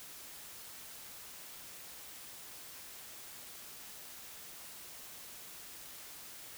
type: silence
effects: white hiss -50 dBFS RMS until 6.57 s